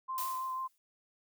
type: tone with vibrato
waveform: sine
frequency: 1041 Hz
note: C6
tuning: 9 cents flat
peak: -34 dBFS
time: 0.08-0.68 s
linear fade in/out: 20 ms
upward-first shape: triangle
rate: 6.1 Hz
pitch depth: 18 cents each way
type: noise with exponential decay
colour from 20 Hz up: blue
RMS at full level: -37 dBFS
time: 0.18-0.78 s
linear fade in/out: 0 ms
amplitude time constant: 130 ms
effects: none